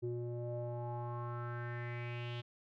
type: tone with low-pass filter sweep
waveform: square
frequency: 120 Hz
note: B2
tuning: 49 cents flat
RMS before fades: -41 dBFS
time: 0.02-2.42 s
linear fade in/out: 20 ms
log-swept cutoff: 370 to 3300 Hz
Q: 4.6
effects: none